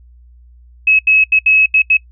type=tone bursts at uneven times; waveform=sine; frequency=2572 Hz; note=E7; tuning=43 cents flat; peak=-7 dBFS; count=6; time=0.87-0.99 / 1.07-1.24 / 1.32-1.39 / 1.46-1.66 / 1.74-1.82 / 1.9-1.97 s; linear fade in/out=5 ms; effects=noise-tail reverb RT60 0.1 s tail -23 dB re dry + added 60 Hz sine -40 dBFS peak until 2.11 s